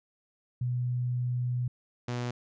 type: tone pair in turn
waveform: sine / sawtooth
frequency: 123.6 / 121.97 Hz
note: B2 / B2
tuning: +2 / -21 cents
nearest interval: unison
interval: 23 cents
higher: first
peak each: -27 dBFS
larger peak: neither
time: 0.61-1.68 / 2.08-2.31 s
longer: first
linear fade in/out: 5 ms
effects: resampled to 16000 Hz